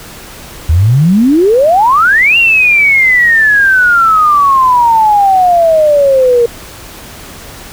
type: exponential two-way sweep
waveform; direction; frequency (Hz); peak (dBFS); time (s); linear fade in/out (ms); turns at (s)
sine; up then down; 75 to 2800 to 465.6; -4; 0.69-6.46; 5; 2.37
effects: pink hiss -30 dBFS RMS until 7.72 s